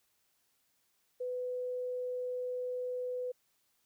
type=tone; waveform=sine; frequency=499.5 Hz; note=B4; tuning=20 cents sharp; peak=-34 dBFS; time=1.2-3.32 s; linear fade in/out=10 ms; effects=white hiss -75 dBFS RMS until 3.85 s

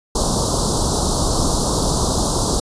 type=band-stop noise; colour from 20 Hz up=pink; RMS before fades=-18 dBFS; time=0.15-2.6 s; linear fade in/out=5 ms; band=1200 to 3900 Hz; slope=48 dB/octave; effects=resampled to 22050 Hz

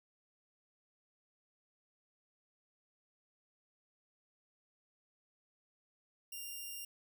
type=tone; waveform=5% pulse; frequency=2794 Hz; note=F7; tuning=in tune; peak=-34 dBFS; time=6.32-6.85 s; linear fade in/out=5 ms; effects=none

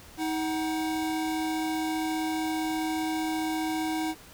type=tone pair together; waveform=square; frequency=316.5 / 750.2 Hz; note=D#4 / F#5; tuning=+30 / +24 cents; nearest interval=octave + minor third; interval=1494 cents; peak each=-29 / -35 dBFS; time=0.17-4.15 s; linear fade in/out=50 ms; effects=pink hiss -50 dBFS RMS until 4.33 s

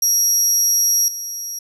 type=tone with level steps; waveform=35% pulse; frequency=5670 Hz; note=F8; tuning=25 cents sharp; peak=-11 / -23 dBFS; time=0.02-1.59 s; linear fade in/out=5 ms; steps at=1.08 s; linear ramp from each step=2 ms; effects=none

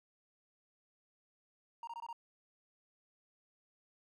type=tone bursts; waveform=triangle; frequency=932.3 Hz; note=A#5; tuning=in tune; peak=-40 dBFS; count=5; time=1.83-2.129 s; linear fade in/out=2 ms; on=43 ms; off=21 ms; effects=none

